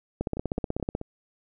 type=two click trains; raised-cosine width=2 ms; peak=-21 / -14 dBFS; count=4 / 13; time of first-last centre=0.37-1.014 / 0.21-0.951 s; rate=4.66 / 16.2 Hz; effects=none